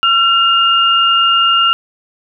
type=tone pair together; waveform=sine; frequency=1362 / 2825 Hz; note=F6 / F7; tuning=-44 / +19 cents; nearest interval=octave + minor second; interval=1263 cents; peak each=-11 dBFS; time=0.03-1.73 s; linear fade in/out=0 ms; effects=none